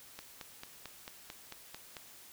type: click train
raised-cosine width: 0.2 ms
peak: -26 dBFS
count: 9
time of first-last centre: 0.19-1.968 s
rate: 4.5 Hz
effects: white hiss -55 dBFS RMS until 2.32 s